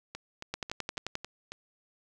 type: two click trains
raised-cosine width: 0.2 ms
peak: -16 / -22 dBFS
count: 8 / 6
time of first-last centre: 0.54-1.154 / 0.15-1.52 s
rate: 11.4 / 3.65 Hz
effects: none